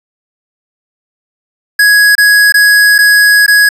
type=tone with dropouts; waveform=square; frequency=1667 Hz; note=G#6; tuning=6 cents sharp; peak=-4 dBFS; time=1.79-3.69 s; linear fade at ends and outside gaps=5 ms; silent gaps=2.153-2.18 / 2.523-2.541 / 2.982-2.987 / 3.464-3.479 s; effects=resampled to 32000 Hz + 7-bit